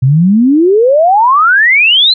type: exponential sweep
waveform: sine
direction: up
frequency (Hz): 123.6 to 4186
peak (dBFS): -4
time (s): 0.02-2.14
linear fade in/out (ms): 10
effects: none